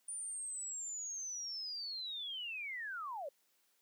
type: linear sweep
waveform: sine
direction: down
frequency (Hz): 9397 to 523.3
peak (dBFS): -40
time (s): 0.08-3.29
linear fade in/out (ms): 5
effects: white hiss -75 dBFS RMS until 3.81 s + high-pass 200 Hz 12 dB/octave